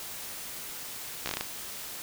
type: slowing click train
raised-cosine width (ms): 0.2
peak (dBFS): -13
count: 7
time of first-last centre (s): 1.26-1.41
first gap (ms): 14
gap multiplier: 1.23
effects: white hiss -40 dBFS RMS until 2.02 s